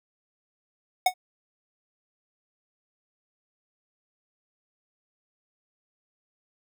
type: tone with exponential decay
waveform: square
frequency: 737 Hz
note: F#5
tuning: 7 cents flat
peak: -15 dBFS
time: 1.06-1.14 s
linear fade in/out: 5 ms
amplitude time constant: 16 ms
effects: none